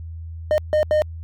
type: tone bursts at uneven times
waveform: triangle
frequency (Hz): 611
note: D#5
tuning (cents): -32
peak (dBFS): -12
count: 3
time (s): 0.51-0.58 / 0.73-0.83 / 0.91-1.02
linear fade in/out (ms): 0
effects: added 82 Hz sine -30 dBFS peak until 1.23 s + MP3 96 kbps